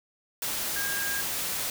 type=tone in noise; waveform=sine; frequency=1620 Hz; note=G#6; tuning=43 cents flat; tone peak=-31 dBFS; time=0.76-1.21 s; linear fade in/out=2 ms; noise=white; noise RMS=-31 dBFS; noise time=0.42-1.7 s; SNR=-3 dB; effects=none